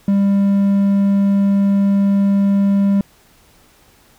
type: tone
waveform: triangle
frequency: 198.7 Hz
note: G3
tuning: 24 cents sharp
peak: -9 dBFS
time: 0.08-3.01 s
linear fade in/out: 2 ms
effects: pink hiss -51 dBFS RMS until 4.18 s